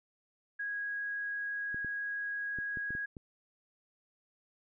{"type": "tone", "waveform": "sine", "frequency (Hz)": 1651, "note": "G#6", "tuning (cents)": -11, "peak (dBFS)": -34, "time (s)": [0.59, 3.06], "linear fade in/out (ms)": 10}
{"type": "clicks", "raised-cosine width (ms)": 3, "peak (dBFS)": -32, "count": 7, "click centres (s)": [1.745, 1.847, 2.587, 2.772, 2.906, 2.951, 3.168]}
{"effects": []}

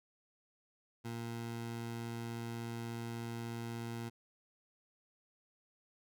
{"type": "tone", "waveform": "20% pulse", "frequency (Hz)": 116.54, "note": "A#2", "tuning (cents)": 0, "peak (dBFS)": -35, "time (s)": [1.04, 4.1], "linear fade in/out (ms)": 20, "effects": []}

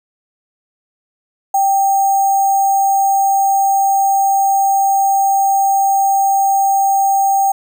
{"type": "tone with sample-and-hold", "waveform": "sine", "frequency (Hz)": 784, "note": "G5", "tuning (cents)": 0, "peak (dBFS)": -10, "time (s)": [1.54, 7.52], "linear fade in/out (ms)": 5, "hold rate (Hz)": 7350, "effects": []}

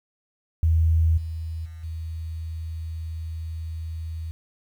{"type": "tone with level steps", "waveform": "sine", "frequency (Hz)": 81.1, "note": "E2", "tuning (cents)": -28, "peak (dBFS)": [-16, -28, -36, -29], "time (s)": [0.63, 4.31], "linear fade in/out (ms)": 0, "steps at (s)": [1.17, 1.65, 1.83], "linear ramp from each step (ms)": 10, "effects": ["9-bit"]}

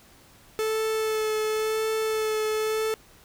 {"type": "tone with vibrato", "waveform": "45% pulse", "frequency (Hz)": 436, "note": "A4", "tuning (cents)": -16, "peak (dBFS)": -24, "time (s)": [0.59, 2.94], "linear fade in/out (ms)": 0, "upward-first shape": "sine", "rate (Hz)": 0.94, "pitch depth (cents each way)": 15, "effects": ["pink hiss -54 dBFS RMS until 3.24 s"]}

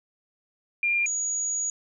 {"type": "tone pair in turn", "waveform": "sine", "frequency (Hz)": [2397, 6780], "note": ["D7", "G#8"], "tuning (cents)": [35, 35], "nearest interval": "octave + tritone", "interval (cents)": 1800, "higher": "second", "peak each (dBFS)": [-21, -25], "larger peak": "first", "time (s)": [[0.83, 1.06], [1.06, 1.7]], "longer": "second", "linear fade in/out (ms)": 2, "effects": []}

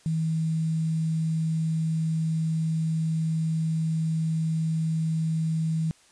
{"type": "tone with quantisation", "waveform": "sine", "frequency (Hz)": 160.5, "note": "E3", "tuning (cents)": -46, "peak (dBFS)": -23, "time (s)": [0.06, 5.91], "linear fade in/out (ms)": 0, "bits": 8, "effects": ["white hiss -58 dBFS RMS until 6.11 s", "resampled to 22050 Hz"]}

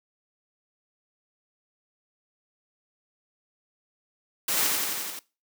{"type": "noise with echo", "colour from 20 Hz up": "white", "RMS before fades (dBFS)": -26, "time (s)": [4.48, 4.67], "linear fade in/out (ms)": 5, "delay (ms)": 87, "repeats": 6, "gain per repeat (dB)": -2, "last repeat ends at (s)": 5.192, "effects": ["noise-tail reverb RT60 0.3 s tail -21 dB re dry", "high-pass 200 Hz 12 dB/octave"]}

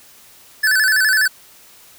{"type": "tone with vibrato", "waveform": "square", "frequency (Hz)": 1623, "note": "G#6", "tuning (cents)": -40, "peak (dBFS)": -13, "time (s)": [0.63, 1.28], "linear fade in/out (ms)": 10, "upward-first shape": "square", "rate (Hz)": 12, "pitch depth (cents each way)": 110, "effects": ["white hiss -46 dBFS RMS until 1.98 s"]}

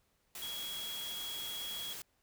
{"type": "tone in noise", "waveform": "sine", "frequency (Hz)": 3322, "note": "G#7", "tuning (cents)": 0, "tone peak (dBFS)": -40, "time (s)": [0.42, 1.93], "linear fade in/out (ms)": 2, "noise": "white", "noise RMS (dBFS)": -45, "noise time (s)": [0.35, 2.02], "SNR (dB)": 2, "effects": ["pink hiss -75 dBFS RMS until 2.22 s"]}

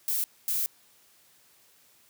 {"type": "noise bursts at uneven times", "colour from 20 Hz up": "violet", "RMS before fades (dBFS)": -28, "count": 2, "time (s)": [[0.08, 0.24], [0.48, 0.66]], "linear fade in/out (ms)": 0, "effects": ["white hiss -61 dBFS RMS until 2.09 s", "high-pass 60 Hz 12 dB/octave"]}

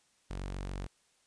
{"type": "tone", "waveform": "sawtooth", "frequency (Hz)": 47.01, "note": "F#1", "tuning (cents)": 28, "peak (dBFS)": -33, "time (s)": [0.3, 0.87], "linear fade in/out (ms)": 10, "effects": ["white hiss -70 dBFS RMS until 1.26 s", "resampled to 22050 Hz"]}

